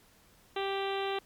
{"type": "harmonic tone", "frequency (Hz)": 392, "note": "G4", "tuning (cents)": 0, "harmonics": [1, 2, 3, 4, 5, 6, 7, 8, 9, 10], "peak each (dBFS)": [-33, -36, -41, -45, -45, -46, -44, -44, -46, -47], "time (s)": [0.56, 1.19], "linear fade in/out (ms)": 5, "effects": ["pink hiss -62 dBFS RMS until 1.25 s", "MP3 96 kbps"]}